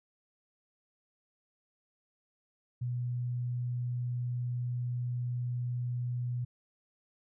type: tone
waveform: sine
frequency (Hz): 122.6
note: B2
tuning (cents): -12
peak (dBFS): -31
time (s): 2.81-6.45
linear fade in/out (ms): 10
effects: none